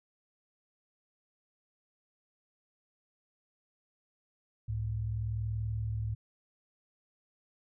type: tone pair together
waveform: sine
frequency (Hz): 67.39 / 108.1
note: C#2 / A2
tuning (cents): -48 / -30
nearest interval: minor sixth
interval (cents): 818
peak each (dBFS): -38 / -32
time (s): 4.68-6.15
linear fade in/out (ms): 10
effects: none